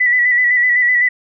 sine tone with vibrato, 1966 Hz, B6, 8 cents flat, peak -10 dBFS, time 0-1.09 s, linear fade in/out 10 ms, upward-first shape square, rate 7.9 Hz, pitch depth 31 cents each way, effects none

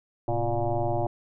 sine tone with frequency modulation, 349.2 Hz, F4, in tune, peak -23 dBFS, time 0.28-1.07 s, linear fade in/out 2 ms, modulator 120 Hz, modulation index 3.8, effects none

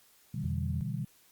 sine chord, E minor seventh, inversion second, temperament just, 123.61 / 148.33 / 164.81 / 197.78 Hz, B2 / D3 / E3 / G3, +2 / +18 / 0 / +16 cents, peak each -36 / -37 / -39 / -39 dBFS, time 0.34-1.05 s, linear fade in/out 5 ms
sine tone, 85 Hz, F2, 46 cents flat, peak -33 dBFS, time 0.44-0.81 s, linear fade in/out 0 ms
effects white hiss -63 dBFS RMS until 1.31 s + Opus 48 kbps

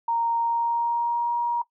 sine tone with pitch glide, 929 to 949.1 Hz, A#5 to A#5, -6 to +31 cents, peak -21 dBFS, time 0.08-1.62 s, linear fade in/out 5 ms, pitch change +37 cents, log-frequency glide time 0.38-1.37 s, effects noise-tail reverb RT60 0.1 s tail -19 dB re dry

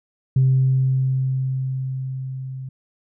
sine tone with level ramp, 131.5 Hz, C3, 9 cents sharp, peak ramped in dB -11 to -29 dBFS, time 0.36-2.69 s, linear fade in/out 5 ms, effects tanh soft clip ceiling -9 dBFS

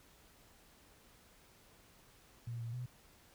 sine tone with pitch steps, 118 / 116.2 / 124.1 Hz, A#2 / A#2 / B2, +22 / -5 / +9 cents, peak -39 dBFS, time 2.47-2.86 s, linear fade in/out 5 ms, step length 130 ms, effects pink hiss -64 dBFS RMS until 3.34 s

